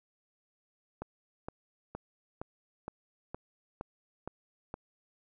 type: click train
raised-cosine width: 1 ms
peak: -24 dBFS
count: 9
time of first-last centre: 1.02-4.741 s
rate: 2.15 Hz
effects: none